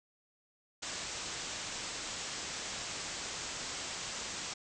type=low-pass noise; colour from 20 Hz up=white; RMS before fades=-41 dBFS; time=0.82-4.54 s; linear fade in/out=10 ms; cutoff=8000 Hz; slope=96 dB/octave; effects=none